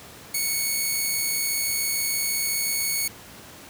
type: tone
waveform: 5% pulse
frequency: 2217 Hz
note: C#7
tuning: in tune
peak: -13 dBFS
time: 0.34-3.08 s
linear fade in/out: 5 ms
effects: pink hiss -44 dBFS RMS until 3.69 s + high-pass 80 Hz 12 dB/octave